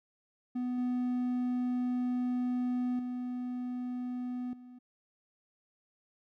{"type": "tone with level steps", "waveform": "triangle", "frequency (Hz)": 248.4, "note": "B3", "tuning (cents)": 10, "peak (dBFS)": [-29, -27, -32, -46], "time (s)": [0.55, 4.79], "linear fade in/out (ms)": 10, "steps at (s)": [0.78, 2.99, 4.53], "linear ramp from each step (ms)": 2, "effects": []}